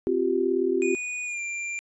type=chord; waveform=sine; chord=C suspended fourth; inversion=none; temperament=equal with one note detuned; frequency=261.6 / 349.2 / 387.3 Hz; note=C4 / F4 / G4; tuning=0 / 0 / -21 cents; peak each=-29 / -25 / -24 dBFS; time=0.07-0.95 s; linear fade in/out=0 ms
type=tone with pitch glide; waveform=square; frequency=2466 to 2375 Hz; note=D#7 to D7; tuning=-16 to +19 cents; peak=-30 dBFS; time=0.82-1.79 s; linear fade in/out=0 ms; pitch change=-65 cents; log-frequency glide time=1.25-1.4 s
effects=resampled to 22050 Hz